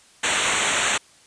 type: noise with comb filter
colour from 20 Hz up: pink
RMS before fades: -21 dBFS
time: 0.23-0.98 s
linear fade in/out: 10 ms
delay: 0.2 ms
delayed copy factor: -1
effects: white hiss -53 dBFS RMS until 1.26 s + resampled to 22050 Hz